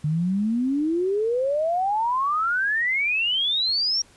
sine exponential sweep, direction up, 146.83 to 5670 Hz, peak -20 dBFS, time 0.04-4.02 s, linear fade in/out 5 ms, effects pink hiss -54 dBFS RMS until 4.16 s + resampled to 24000 Hz

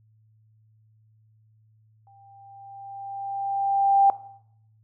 sine tone with exponential growth, 791 Hz, G5, 15 cents sharp, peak -12 dBFS, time 2.07-4.1 s, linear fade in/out 1 ms, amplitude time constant 440 ms, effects noise-tail reverb RT60 0.7 s tail -17 dB re dry + added 109 Hz sine -57 dBFS peak until 4.83 s

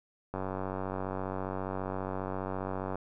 click train, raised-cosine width 1 ms, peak -21 dBFS, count 249, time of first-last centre 0.34-2.956 s, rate 94.8 Hz, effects none

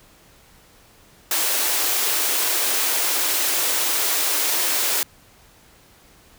white high-pass noise, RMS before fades -21 dBFS, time 1.31-5.03 s, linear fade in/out 2 ms, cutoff 290 Hz, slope 48 dB/octave, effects pink hiss -52 dBFS RMS until 6.38 s

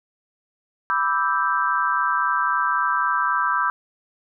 sine chord, E minor seventh, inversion second, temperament equal, 987.8 / 1174.7 / 1318.5 / 1568 Hz, B5 / D6 / E6 / G6, 0 / 0 / 0 / 0 cents, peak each -24 dBFS, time 0.9-3.7 s, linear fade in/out 0 ms, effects none

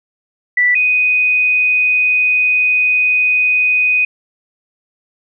sine tone pair in turn, 1969 / 2494 Hz, B6 / D#7, -6 / +3 cents, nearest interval major third, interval 409 cents, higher second, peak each -9 / -10 dBFS, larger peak first, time 0.57-0.75 / 0.75-4.05 s, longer second, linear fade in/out 5 ms, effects none

